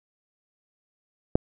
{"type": "click", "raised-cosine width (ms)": 2, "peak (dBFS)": -5, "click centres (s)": 1.355, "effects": []}